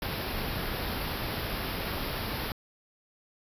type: band-stop noise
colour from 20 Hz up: pink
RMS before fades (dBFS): -33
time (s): 0.02-2.52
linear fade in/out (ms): 2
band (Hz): 5300 to 11000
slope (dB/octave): 96
effects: resampled to 32000 Hz